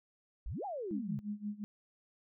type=exponential two-way sweep; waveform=sine; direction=up then down; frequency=40.73 to 850 to 126.9 Hz; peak=-37 dBFS; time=0.46-1.19 s; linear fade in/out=0 ms; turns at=0.65 s
type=tone with tremolo; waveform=sine; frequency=207.7 Hz; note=G#3; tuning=in tune; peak=-34 dBFS; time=0.91-1.64 s; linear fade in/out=0 ms; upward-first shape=sine; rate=5.7 Hz; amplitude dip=90%
effects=none